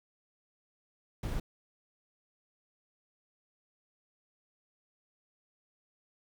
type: noise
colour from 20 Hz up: brown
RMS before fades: -34 dBFS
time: 1.23-1.4 s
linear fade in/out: 5 ms
effects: none